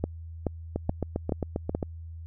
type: two click trains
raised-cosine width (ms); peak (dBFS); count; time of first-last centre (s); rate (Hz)
2; -13 / -15; 5 / 9; 0.04-1.749 / 0.76-1.828; 2.34 / 7.49
effects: added 82 Hz sine -38 dBFS peak until 2.26 s